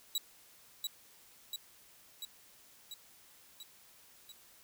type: tone with echo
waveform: sawtooth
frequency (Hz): 3899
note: B7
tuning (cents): -23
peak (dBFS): -28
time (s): 0.15-0.18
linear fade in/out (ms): 2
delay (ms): 690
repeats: 6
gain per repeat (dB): -3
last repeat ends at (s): 4.32
effects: white hiss -61 dBFS RMS until 4.63 s